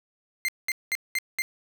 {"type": "tone bursts", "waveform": "40% pulse", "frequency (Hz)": 2093, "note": "C7", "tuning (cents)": 0, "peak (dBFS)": -23, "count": 5, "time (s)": [0.45, 1.42], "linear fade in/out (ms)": 0, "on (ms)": 34, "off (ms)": 200, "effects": []}